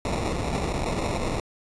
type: noise with sample-and-hold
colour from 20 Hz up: pink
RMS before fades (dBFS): -27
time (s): 0.05-1.4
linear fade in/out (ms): 2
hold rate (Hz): 1575
effects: resampled to 22050 Hz